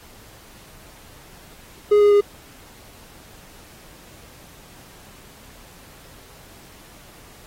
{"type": "tone with pitch steps", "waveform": "triangle", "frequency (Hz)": [415.3, 412, 408.6], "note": ["G#4", "G#4", "G#4"], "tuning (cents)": [0, -14, -28], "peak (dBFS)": -9, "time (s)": [1.91, 2.21], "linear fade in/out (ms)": 10, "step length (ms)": 100, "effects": ["pink hiss -47 dBFS RMS until 7.46 s", "AAC 48 kbps"]}